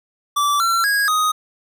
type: tone with pitch steps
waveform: square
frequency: 1162 / 1355 / 1647 / 1249 Hz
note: D6 / E6 / G#6 / D#6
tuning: -19 / +47 / -15 / +6 cents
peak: -16 dBFS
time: 0.36-1.32 s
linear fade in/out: 10 ms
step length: 240 ms
effects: none